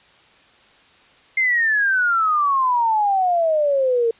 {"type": "exponential sweep", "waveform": "sine", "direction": "down", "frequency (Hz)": [2119, 452], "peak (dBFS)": -15, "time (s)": [1.37, 4.11], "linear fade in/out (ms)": 5, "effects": ["white hiss -52 dBFS RMS until 4.19 s", "resampled to 8000 Hz"]}